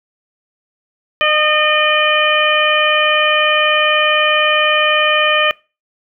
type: harmonic tone with a mistuned harmonic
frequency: 608 Hz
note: D#5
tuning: 40 cents flat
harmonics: 1 / 2 / 3 / 4 / 5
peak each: -17 / -17 / -17 / -17 / -17 dBFS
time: 1.21-5.51 s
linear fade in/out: 0 ms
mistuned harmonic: 2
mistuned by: +18 cents
effects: noise-tail reverb RT60 0.3 s tail -23 dB re dry